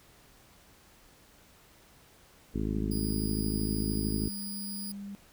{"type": "harmonic tone", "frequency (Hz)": 53, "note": "G#1", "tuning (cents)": 36, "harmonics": [1, 2, 3, 4, 5, 6, 7, 8], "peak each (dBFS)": [-34, -37, -38, -35, -36, -39, -42, -44], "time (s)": [2.54, 4.29], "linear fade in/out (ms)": 10}
{"type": "tone with pitch glide", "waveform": "sine", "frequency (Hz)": [196.6, 200.4], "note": ["G3", "G3"], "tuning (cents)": [5, 38], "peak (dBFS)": -38, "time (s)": [2.71, 5.15], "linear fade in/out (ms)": 0, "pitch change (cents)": 33, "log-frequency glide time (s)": [2.86, 3.74]}
{"type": "tone", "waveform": "5% pulse", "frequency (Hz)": 4907, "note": "D#8", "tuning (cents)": -25, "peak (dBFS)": -31, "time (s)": [2.91, 4.92], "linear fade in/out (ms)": 5}
{"effects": ["pink hiss -59 dBFS RMS until 5.32 s"]}